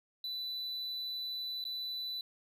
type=tone with dropouts; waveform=triangle; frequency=3984 Hz; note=B7; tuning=14 cents sharp; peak=-35 dBFS; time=0.24-2.21 s; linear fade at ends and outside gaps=2 ms; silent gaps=1.641-1.651 s; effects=none